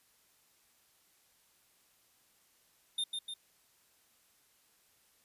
square tone with echo, 3628 Hz, A#7, 48 cents flat, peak -32 dBFS, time 2.98-3.04 s, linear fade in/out 5 ms, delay 150 ms, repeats 2, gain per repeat -4 dB, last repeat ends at 3.34 s, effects white hiss -69 dBFS RMS until 5.24 s + resampled to 32000 Hz

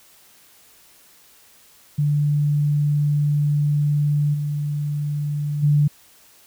sine tone with level steps, 146.83 Hz, D3, in tune, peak -16 / -21 / -13 dBFS, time 1.98-5.88 s, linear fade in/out 10 ms, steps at 4.33 / 5.62 s, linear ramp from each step 20 ms, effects white hiss -52 dBFS RMS until 6.46 s

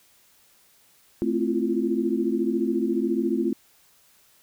sine chord, F major seventh, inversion first, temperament equal with one note detuned, 220 / 261.6 / 335 / 349.2 Hz, A3 / C4 / E4 / F4, 0 / 0 / +28 / 0 cents, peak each -27 dBFS, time 1.22-3.53 s, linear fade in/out 0 ms, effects white hiss -59 dBFS RMS until 4.42 s

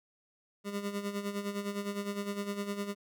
25% pulse tone with tremolo, 202.1 Hz, G#3, 47 cents flat, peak -28 dBFS, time 0.64-2.95 s, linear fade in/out 50 ms, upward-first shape sine, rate 9.8 Hz, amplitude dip 65%, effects none

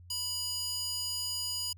square tone with high-pass filter, 982 Hz, B5, 10 cents flat, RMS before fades -35 dBFS, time 0.1-1.73 s, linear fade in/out 5 ms, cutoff 4600 Hz, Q 2, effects added 88 Hz sine -50 dBFS peak until 1.77 s

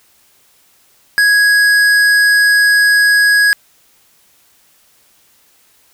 sine tone with hard clipping, 1661 Hz, G#6, in tune, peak -9 dBFS, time 1.18-3.53 s, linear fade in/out 0 ms, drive 12 dB, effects white hiss -52 dBFS RMS until 5.93 s

